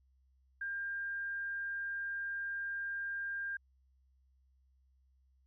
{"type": "tone", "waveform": "sine", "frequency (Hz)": 1600, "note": "G6", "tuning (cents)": 35, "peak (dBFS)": -36, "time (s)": [0.61, 3.57], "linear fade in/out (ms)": 5, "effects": ["added 65 Hz sine -67 dBFS peak until 5.46 s"]}